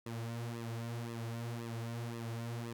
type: tone with flanger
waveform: sawtooth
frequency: 116.54 Hz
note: A#2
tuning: in tune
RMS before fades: -41 dBFS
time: 0.06-2.73 s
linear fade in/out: 5 ms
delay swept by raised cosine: 1.3 to 6.2 ms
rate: 1.9 Hz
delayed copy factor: -0.8
effects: none